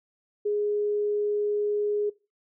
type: tone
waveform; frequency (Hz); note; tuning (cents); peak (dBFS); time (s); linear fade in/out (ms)
sine; 415.3; G#4; 0; -23; 0.45-2.1; 10
effects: noise-tail reverb RT60 0.3 s tail -22 dB re dry